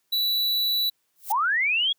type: tone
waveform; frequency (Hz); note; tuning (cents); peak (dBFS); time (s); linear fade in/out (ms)
square; 3947; B7; -2; -22; 0.12-0.9; 10
type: noise with exponential growth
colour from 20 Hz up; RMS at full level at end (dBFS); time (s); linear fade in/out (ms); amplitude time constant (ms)
violet; -27; 1.16-1.32; 1; 34
type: linear sweep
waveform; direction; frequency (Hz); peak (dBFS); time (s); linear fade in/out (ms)
sine; up; 769 to 3381; -20; 1.3-1.93; 10
effects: white hiss -72 dBFS RMS until 1.98 s + high-pass 80 Hz 12 dB/octave